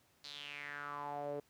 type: tone with band-pass filter sweep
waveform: sawtooth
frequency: 144.9 Hz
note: D3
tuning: 23 cents flat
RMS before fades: -44 dBFS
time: 0.24-1.4 s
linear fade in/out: 5 ms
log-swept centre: 4400 to 470 Hz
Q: 5.2
effects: pink hiss -71 dBFS RMS until 1.49 s + high-pass 80 Hz 12 dB/octave